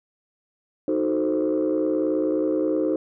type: chord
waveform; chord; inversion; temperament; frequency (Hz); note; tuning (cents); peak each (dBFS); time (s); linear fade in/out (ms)
sine; D# diminished seventh; none; equal; 311.1 / 370 / 440 / 523.3; D#4 / F#4 / A4 / C5; 0 / 0 / 0 / 0; -22 / -26 / -27 / -25; 0.88-2.96; 2
effects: tanh soft clip ceiling -14 dBFS